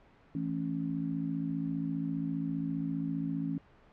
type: chord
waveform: sine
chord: A major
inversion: second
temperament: just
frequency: 165 / 220 / 275 Hz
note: E3 / A3 / C#4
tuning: +2 / 0 / -14 cents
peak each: -35 / -39 / -34 dBFS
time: 0.35-3.58 s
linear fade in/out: 2 ms
effects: pink hiss -60 dBFS RMS until 3.92 s + low-pass 2000 Hz 12 dB/octave